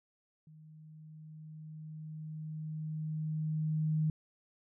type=tone with level ramp; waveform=sine; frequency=155.56 Hz; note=D#3; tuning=in tune; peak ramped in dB=-53 to -27 dBFS; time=0.47-4.1 s; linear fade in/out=2 ms; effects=none